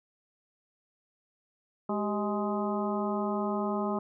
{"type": "harmonic tone with a mistuned harmonic", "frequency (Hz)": 208.6, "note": "G#3", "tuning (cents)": 8, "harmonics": [1, 2, 3, 4, 5, 6], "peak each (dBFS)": [-31, -34, -36, -37, -38, -39], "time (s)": [1.89, 3.99], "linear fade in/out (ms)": 5, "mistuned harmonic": 2, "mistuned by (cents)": -100, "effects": []}